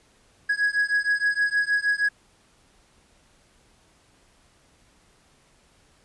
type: beating tone pair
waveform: triangle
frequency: 1661.2 / 1667.6 Hz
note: G#6 / G#6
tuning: 0 / +7 cents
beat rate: 6.4 Hz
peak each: -22 dBFS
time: 0.49-2.09 s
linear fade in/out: 10 ms
effects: pink hiss -60 dBFS RMS until 6.04 s + resampled to 24000 Hz